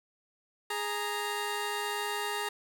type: tone pair together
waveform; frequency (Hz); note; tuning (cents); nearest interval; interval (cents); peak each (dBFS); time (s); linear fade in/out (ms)
15% pulse; 414.7 / 931; G#4 / A#5; -3 / -2; octave + major second; 1401; -28; 0.7-2.49; 5
effects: none